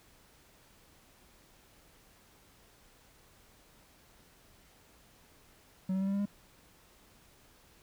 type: tone with pitch steps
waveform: triangle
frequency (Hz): 187.8 / 190.75 / 193.75 / 196.8 / 199.89 / 203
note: F#3 / G3 / G3 / G3 / G3 / G#3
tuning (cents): +26 / -47 / -20 / +7 / +34 / -39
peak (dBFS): -27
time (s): 5.89-6.256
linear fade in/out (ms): 5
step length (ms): 61
effects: pink hiss -62 dBFS RMS until 7.82 s